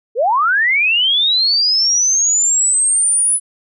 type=linear sweep; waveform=sine; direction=up; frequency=415.3 to 10050 Hz; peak=-11 dBFS; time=0.15-3.4 s; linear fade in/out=50 ms; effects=none